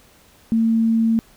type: tone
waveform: sine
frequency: 226 Hz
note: A3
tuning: 47 cents sharp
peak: -14 dBFS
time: 0.52-1.19 s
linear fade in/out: 0 ms
effects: pink hiss -52 dBFS RMS until 1.36 s